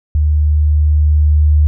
sine tone with level ramp, 75.3 Hz, D2, 44 cents sharp, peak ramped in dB -9 to -6 dBFS, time 0.15-1.67 s, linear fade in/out 0 ms, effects none

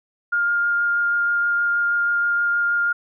sine tone with vibrato, 1409 Hz, F6, 15 cents sharp, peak -17 dBFS, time 0.32-2.93 s, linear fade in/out 10 ms, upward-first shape sine, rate 6.3 Hz, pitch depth 8 cents each way, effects none

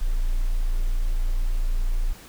sine tone, 28.96 Hz, A#0, 10 cents flat, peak -18 dBFS, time 0.01-2.13 s, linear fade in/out 10 ms, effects tanh soft clip ceiling -16 dBFS + pink hiss -46 dBFS RMS until 2.28 s

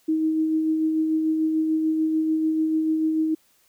sine tone with tremolo, 315.9 Hz, D#4, 26 cents sharp, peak -18 dBFS, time 0.08-3.35 s, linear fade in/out 10 ms, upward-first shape sine, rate 6.8 Hz, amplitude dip 30%, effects white hiss -62 dBFS RMS until 3.68 s

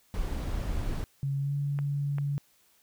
brown noise, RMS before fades -31 dBFS, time 0.14-1.04 s, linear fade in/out 0 ms
sine tone with pitch glide, 138.59 to 142.4 Hz, C#3 to C#3, 0 to +47 cents, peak -27 dBFS, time 1.23-2.38 s, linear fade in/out 0 ms, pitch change +47 cents, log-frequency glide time 1.39-1.54 s
clicks, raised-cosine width 0.5 ms, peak -26 dBFS, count 2, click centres 1.789 / 2.184 s
effects white hiss -65 dBFS RMS until 2.82 s

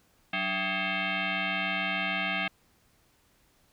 sine tone with frequency modulation, 293.7 Hz, D4, in tune, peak -27 dBFS, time 0.33-2.48 s, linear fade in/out 5 ms, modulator 481 Hz, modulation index 6, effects pink hiss -66 dBFS RMS until 3.72 s

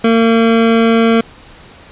25% pulse tone, 227.8 Hz, A#3, 40 cents flat, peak -4 dBFS, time 0.04-1.21 s, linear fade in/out 5 ms, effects pink hiss -39 dBFS RMS until 1.91 s + resampled to 8000 Hz

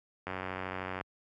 click train, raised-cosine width 0.5 ms, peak -21 dBFS, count 70, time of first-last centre 0.27-1.011 s, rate 93.1 Hz, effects high-pass 60 Hz 12 dB/octave

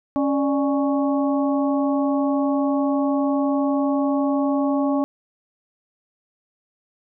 harmonic tone with a mistuned harmonic, 277.2 Hz, C#4, in tune, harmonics 1 / 2 / 3 / 4, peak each -19 / -25 / -29 / -31 dBFS, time 0.16-5.04 s, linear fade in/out 0 ms, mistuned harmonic 2, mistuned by +110 cents, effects none

